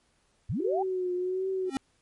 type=linear sweep; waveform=sine; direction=up; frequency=69.3 to 824 Hz; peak=-27 dBFS; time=0.49-0.83 s; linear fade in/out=10 ms
type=tone with vibrato; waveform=sine; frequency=370 Hz; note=F#4; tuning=in tune; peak=-27 dBFS; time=0.6-1.7 s; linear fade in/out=5 ms; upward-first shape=triangle; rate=1.4 Hz; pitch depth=62 cents each way
type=tone with exponential growth; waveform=square; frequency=268.8 Hz; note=C4; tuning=47 cents sharp; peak=-24 dBFS; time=1.65-1.77 s; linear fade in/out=1 ms; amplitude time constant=26 ms
effects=pink hiss -69 dBFS RMS until 2.01 s + MP3 48 kbps